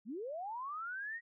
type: linear sweep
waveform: sine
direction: up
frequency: 187.9 to 1911 Hz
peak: -39 dBFS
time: 0.05-1.21 s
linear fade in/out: 50 ms
effects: none